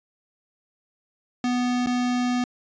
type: tone with dropouts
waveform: square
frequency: 246.9 Hz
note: B3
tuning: in tune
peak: -22 dBFS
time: 1.44-2.44 s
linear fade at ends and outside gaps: 2 ms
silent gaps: 1.862-1.87 s
effects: resampled to 16000 Hz